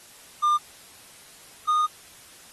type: tone pair in turn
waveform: triangle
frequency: 1200 / 1228.8 Hz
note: D6 / D#6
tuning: +37 / -22 cents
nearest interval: unison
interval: 41 cents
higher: second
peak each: -16 / -17 dBFS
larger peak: first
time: 0.42-0.58 / 1.67-1.87 s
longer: second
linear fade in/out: 20 ms
effects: white hiss -49 dBFS RMS until 2.52 s + AAC 32 kbps